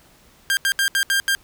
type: tone bursts at uneven times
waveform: sawtooth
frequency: 1596 Hz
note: G6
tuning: 31 cents sharp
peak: -13 dBFS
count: 6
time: 0.5-0.57 / 0.65-0.72 / 0.79-0.88 / 0.95-1.03 / 1.1-1.2 / 1.28-1.35 s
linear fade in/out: 0 ms
effects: pink hiss -53 dBFS RMS until 1.43 s